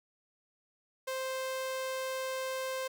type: tone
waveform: sawtooth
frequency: 523.3 Hz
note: C5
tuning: in tune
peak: -30 dBFS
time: 1.07-2.88 s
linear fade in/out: 10 ms
effects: none